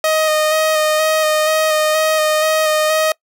sawtooth tone with vibrato, 622.3 Hz, D#5, in tune, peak -9 dBFS, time 0.04-3.12 s, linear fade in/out 2 ms, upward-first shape square, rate 2.1 Hz, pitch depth 16 cents each way, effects noise-tail reverb RT60 0.1 s tail -24 dB re dry

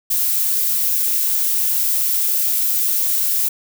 violet noise, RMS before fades -18 dBFS, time 0.1-3.49 s, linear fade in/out 10 ms, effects none

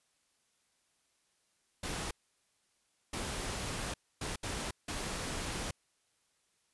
pink noise bursts at uneven times, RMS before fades -38 dBFS, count 5, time 1.83-2.11 / 3.13-3.94 / 4.21-4.36 / 4.43-4.71 / 4.88-5.71 s, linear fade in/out 5 ms, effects white hiss -75 dBFS RMS until 6.73 s + resampled to 24000 Hz

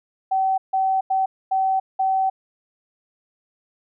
sine tone bursts at uneven times, 765 Hz, G5, 42 cents flat, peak -17 dBFS, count 5, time 0.31-0.58 / 0.73-1.01 / 1.1-1.26 / 1.51-1.8 / 1.99-2.3 s, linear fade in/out 10 ms, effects none

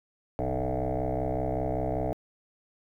sine tone with frequency modulation, 370 Hz, F#4, in tune, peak -25 dBFS, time 0.39-2.13 s, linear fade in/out 0 ms, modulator 65.2 Hz, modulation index 5.6, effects tanh soft clip ceiling -23 dBFS + 11-bit

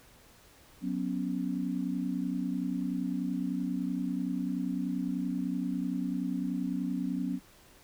sine chord, F# suspended fourth, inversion none, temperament equal with one note detuned, 183.83 / 246.9 / 277.2 Hz, F#3 / B3 / C#4, -11 / 0 / 0 cents, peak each -34 dBFS, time 0.81-7.4 s, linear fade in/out 50 ms, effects pink hiss -58 dBFS RMS until 7.83 s

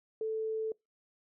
sine tone, 440 Hz, A4, in tune, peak -31 dBFS, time 0.21-0.72 s, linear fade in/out 2 ms, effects noise-tail reverb RT60 0.2 s tail -25 dB re dry

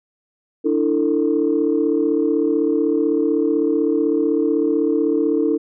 sine chord, D suspended second, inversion none, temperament equal with one note detuned, 293.7 / 329.6 / 447.7 Hz, D4 / E4 / A4, 0 / 0 / +30 cents, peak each -19 dBFS, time 0.64-5.58 s, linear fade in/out 20 ms, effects tanh soft clip ceiling -7 dBFS

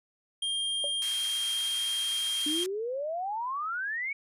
square tone, 3206 Hz, G7, 38 cents sharp, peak -29 dBFS, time 0.42-2.64 s, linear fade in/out 5 ms
sine tone with exponential decay, 574 Hz, D5, 40 cents flat, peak -30 dBFS, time 0.84-0.95 s, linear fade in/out 1 ms, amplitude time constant 22 ms
white band-pass noise, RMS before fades -40 dBFS, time 1.02-2.66 s, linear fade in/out 0 ms, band 1500 to 9700 Hz, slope 12 dB/octave
sine exponential sweep, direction up, 289 to 2274 Hz, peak -30 dBFS, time 2.46-4.13 s, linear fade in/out 5 ms
effects resampled to 32000 Hz

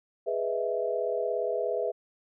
sine chord, E major seventh, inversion first, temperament equal, 415.3 / 493.9 / 622.3 / 659.3 Hz, G#4 / B4 / D#5 / E5, 0 / 0 / 0 / 0 cents, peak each -32 / -31 / -37 / -31 dBFS, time 0.26-1.92 s, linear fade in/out 20 ms, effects none

